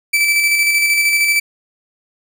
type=tone with tremolo; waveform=40% pulse; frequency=2320 Hz; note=D7; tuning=22 cents flat; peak=-10 dBFS; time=0.13-1.4 s; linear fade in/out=10 ms; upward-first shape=square; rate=13 Hz; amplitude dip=30%; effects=none